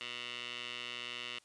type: tone with band-pass filter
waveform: 15% pulse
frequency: 121.7 Hz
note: B2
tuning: 25 cents flat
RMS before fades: -43 dBFS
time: 0.01-1.39 s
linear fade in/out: 0 ms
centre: 2900 Hz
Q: 3.4
effects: white hiss -67 dBFS RMS until 1.44 s + resampled to 22050 Hz